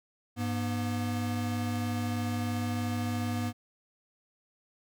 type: tone pair together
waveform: square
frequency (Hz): 101.3 / 240.9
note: G#2 / B3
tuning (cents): -43 / -43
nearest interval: octave + minor third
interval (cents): 1500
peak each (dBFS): -33 / -33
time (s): 0.36-3.53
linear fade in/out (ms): 50
effects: none